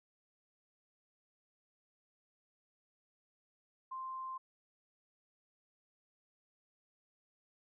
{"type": "tone", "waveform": "sine", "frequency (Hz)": 1046.5, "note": "C6", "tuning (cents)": 0, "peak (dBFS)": -40, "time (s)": [3.91, 4.38], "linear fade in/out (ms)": 10, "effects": []}